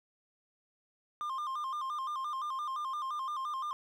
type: tone with vibrato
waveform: triangle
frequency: 1128 Hz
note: C#6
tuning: 30 cents sharp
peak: -32 dBFS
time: 1.21-3.73 s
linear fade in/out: 0 ms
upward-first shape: square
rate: 5.8 Hz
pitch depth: 110 cents each way
effects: none